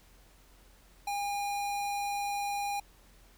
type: tone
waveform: square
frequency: 811 Hz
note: G#5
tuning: 41 cents flat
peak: -32 dBFS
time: 1.07-2.8 s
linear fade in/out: 5 ms
effects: added 44 Hz sine -59 dBFS peak until 3.37 s + pink hiss -62 dBFS RMS until 3.37 s